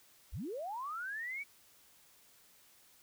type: linear sweep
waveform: sine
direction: up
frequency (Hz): 30.14 to 2300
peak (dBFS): -38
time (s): 0.32-1.44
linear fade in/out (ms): 20
effects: white hiss -64 dBFS RMS until 3.02 s